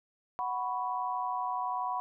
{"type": "chord", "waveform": "sine", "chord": "F# suspended fourth", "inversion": "none", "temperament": "equal", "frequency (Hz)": [740, 987.8, 1108.7], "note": ["F#5", "B5", "C#6"], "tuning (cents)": [0, 0, 0], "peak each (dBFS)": [-35, -33, -38], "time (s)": [0.39, 2], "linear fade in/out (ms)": 0, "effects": []}